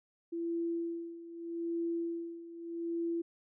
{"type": "tone with tremolo", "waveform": "sine", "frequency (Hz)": 336.8, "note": "E4", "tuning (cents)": 37, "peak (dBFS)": -31, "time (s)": [0.32, 3.22], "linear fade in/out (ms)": 10, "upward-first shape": "sine", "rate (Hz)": 0.81, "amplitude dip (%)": 80, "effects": []}